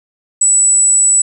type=tone; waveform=sine; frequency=7902 Hz; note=B8; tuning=in tune; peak=-7 dBFS; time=0.41-1.22 s; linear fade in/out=5 ms; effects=none